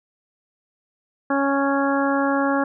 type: harmonic tone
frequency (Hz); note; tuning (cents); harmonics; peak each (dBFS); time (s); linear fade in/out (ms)
277.2; C#4; 0; 1 / 2 / 3 / 4 / 5 / 6; -21 / -24 / -26 / -27 / -28 / -29; 1.3-2.64; 5
effects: none